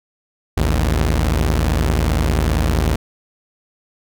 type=tone pair together; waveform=sawtooth; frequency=55.24 / 77.78 Hz; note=A1 / D#2; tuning=+8 / 0 cents; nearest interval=tritone; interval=592 cents; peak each=-13 / -14 dBFS; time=0.57-2.96 s; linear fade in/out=5 ms; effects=none